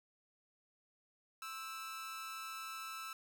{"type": "tone with amplitude modulation", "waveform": "sawtooth", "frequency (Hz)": 1316, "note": "E6", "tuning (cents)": -3, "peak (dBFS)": -37, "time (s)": [1.42, 3.13], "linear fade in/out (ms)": 2, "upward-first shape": "sine", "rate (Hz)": 267, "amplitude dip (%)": 65, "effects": []}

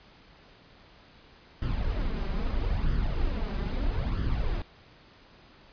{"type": "noise with flanger", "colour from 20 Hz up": "brown", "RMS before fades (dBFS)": -28, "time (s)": [1.62, 4.62], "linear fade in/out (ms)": 2, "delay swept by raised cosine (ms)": [0.61, 5.11], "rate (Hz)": 0.77, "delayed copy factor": 0.6, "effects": ["pink hiss -55 dBFS RMS until 5.72 s", "resampled to 11025 Hz"]}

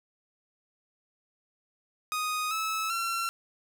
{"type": "tone with pitch steps", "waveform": "sawtooth", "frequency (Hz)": [1244.5, 1300.3, 1358.7], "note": ["D#6", "E6", "F6"], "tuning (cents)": [0, -24, -48], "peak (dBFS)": -25, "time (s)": [2.12, 3.29], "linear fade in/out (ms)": 0, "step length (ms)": 390, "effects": []}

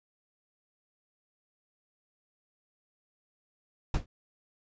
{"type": "noise with exponential decay", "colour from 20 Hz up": "brown", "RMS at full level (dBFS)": -20, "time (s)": [3.94, 4.06], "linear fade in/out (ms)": 5, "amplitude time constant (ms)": 26, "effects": ["resampled to 16000 Hz"]}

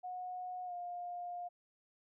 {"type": "tone with pitch glide", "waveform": "sine", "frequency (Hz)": [729, 707], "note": ["F#5", "F5"], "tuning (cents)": [-26, 21], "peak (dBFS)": -40, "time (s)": [0.03, 1.49], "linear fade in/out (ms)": 20, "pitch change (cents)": -53, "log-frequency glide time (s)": [0.65, 0.73], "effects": []}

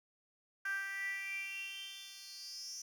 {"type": "tone with high-pass filter sweep", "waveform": "10% pulse", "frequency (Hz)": 392, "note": "G4", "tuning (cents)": 0, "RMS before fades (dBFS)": -43, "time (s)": [0.65, 2.82], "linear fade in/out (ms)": 5, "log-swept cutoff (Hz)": [1500, 5900], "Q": 9.9, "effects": []}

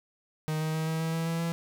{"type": "tone with pitch steps", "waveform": "45% pulse", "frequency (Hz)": [155.56, 157.19, 158.83, 160.49, 162.17, 163.86, 165.57, 167.3], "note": ["D#3", "D#3", "D#3", "E3", "E3", "E3", "E3", "E3"], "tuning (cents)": [0, 18, 36, -46, -28, -10, 8, 26], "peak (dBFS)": -28, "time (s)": [0.48, 1.52], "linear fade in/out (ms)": 0, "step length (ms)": 130, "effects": []}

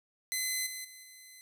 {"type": "tone with level steps", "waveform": "10% pulse", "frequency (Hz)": 2036, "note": "C7", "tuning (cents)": -48, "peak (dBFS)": [-22, -30, -40, -42], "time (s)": [0.32, 1.41], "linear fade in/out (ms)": 0, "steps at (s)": [0.66, 0.84, 1.03], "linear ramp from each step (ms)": 10, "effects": []}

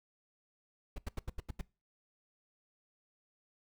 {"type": "noise bursts", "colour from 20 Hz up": "brown", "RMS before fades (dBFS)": -37, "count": 7, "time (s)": [0.96, 1.613], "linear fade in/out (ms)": 5, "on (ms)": 23, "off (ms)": 82, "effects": ["noise-tail reverb RT60 0.3 s tail -22 dB re dry"]}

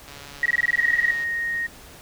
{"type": "click train", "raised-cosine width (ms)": 0.2, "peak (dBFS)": -24, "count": 165, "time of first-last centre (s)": [0.08, 1.235], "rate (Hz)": 142}
{"type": "tone bursts", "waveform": "sine", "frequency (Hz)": 1908, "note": "A#6", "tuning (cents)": 40, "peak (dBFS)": -16, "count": 14, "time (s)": [0.43, 1.107], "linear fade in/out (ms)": 2, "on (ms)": 27, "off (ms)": 23}
{"type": "tone", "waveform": "sine", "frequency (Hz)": 1864.7, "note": "A#6", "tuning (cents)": 0, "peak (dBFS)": -23, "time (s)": [0.77, 1.67], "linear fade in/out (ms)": 10}
{"effects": ["pink hiss -45 dBFS RMS until 2.01 s"]}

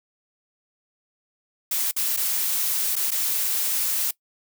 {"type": "noise with dropouts", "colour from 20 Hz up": "blue", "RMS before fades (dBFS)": -24, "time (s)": [1.71, 4.11], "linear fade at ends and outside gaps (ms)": 5, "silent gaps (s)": [[1.913, 1.963], [2.165, 2.172], [2.956, 2.963], [3.107, 3.116]], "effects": ["noise-tail reverb RT60 0.1 s tail -21 dB re dry"]}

